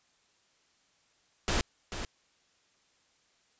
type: noise with echo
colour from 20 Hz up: pink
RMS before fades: -28 dBFS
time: 1.48-1.61 s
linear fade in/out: 0 ms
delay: 440 ms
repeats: 1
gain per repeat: -9 dB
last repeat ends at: 2.05 s
effects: white hiss -69 dBFS RMS until 3.59 s + resampled to 16000 Hz